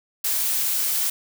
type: noise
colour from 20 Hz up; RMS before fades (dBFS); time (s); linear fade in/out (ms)
blue; -23; 0.24-1.1; 5
effects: none